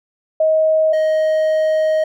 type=tone pair in turn; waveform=sine / triangle; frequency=631 / 626.6 Hz; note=D#5 / D#5; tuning=+24 / +12 cents; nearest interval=unison; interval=12 cents; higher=first; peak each=-11 dBFS; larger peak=neither; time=0.4-0.93 / 0.93-2.04 s; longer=second; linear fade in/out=5 ms; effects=none